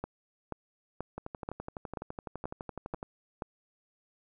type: two click trains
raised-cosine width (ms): 1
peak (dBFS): -21 / -24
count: 8 / 23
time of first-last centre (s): 0.04-3.422 / 1.18-3.029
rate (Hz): 2.07 / 11.9
effects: none